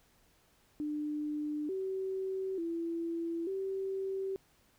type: tone with pitch steps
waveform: sine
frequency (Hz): 299.1 / 381.2 / 334.6 / 385.6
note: D4 / G4 / E4 / G4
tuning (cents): +32 / -48 / +26 / -28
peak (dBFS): -33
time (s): 0.8-4.36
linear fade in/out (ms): 0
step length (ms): 890
effects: pink hiss -68 dBFS RMS until 4.78 s